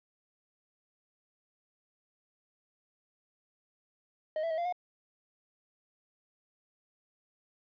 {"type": "tone with pitch steps", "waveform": "triangle", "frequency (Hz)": [622, 662, 638, 690, 717], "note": ["D#5", "E5", "D#5", "F5", "F5"], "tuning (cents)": [-1, 7, 43, -21, 45], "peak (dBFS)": -28, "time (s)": [4.36, 4.725], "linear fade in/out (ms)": 2, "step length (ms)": 73, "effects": ["resampled to 11025 Hz", "11-bit"]}